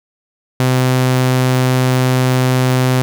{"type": "tone", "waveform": "sawtooth", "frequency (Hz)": 128.2, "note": "C3", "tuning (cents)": -35, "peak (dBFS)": -7, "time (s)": [0.6, 3.02], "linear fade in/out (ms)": 0, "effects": []}